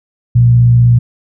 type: tone with frequency modulation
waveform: sine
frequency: 120 Hz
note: B2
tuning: 49 cents flat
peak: -4 dBFS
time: 0.35-0.99 s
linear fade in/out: 10 ms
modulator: 55.5 Hz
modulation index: 0.27
effects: none